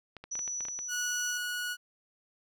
clicks, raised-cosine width 0.3 ms, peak -28 dBFS, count 9, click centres 0.167 / 0.24 / 0.354 / 0.392 / 0.478 / 0.607 / 0.652 / 0.685 / 0.79 s
sine tone with tremolo, 5920 Hz, F#8, in tune, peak -33 dBFS, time 0.31-1.38 s, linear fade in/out 10 ms, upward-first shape square, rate 1.5 Hz, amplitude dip 25%
sawtooth tone, 1461 Hz, F#6, 22 cents flat, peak -29 dBFS, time 0.88-1.77 s, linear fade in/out 50 ms
effects none

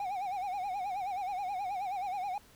triangle tone with vibrato, 772 Hz, G5, 27 cents flat, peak -31 dBFS, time 0-2.38 s, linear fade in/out 2 ms, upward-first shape sine, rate 9.4 Hz, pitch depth 120 cents each way, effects pink hiss -60 dBFS RMS until 2.55 s

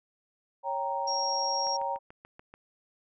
sine chord, G diminished, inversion second, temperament equal, 554.4 / 784 / 932.3 Hz, Db5 / G5 / Bb5, 0 / 0 / 0 cents, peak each -35 / -34 / -31 dBFS, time 0.63-1.99 s, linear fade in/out 50 ms
sine tone, 5588 Hz, F8, in tune, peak -30 dBFS, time 1.07-1.77 s, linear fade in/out 10 ms
click train, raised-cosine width 0.5 ms, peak -33 dBFS, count 7, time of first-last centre 1.67-2.54 s, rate 6.9 Hz
effects none

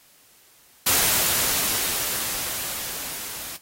white noise with level ramp, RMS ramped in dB -19 to -35 dBFS, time 0.86-3.57 s, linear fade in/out 10 ms, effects white hiss -55 dBFS RMS until 3.61 s + AAC 48 kbps

